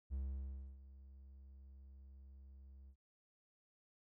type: tone with ADSR envelope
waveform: triangle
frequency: 67 Hz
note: C2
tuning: 42 cents sharp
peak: -36 dBFS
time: 0.1-2.96 s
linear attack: 33 ms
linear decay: 640 ms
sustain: -17 dB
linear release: 70 ms
effects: none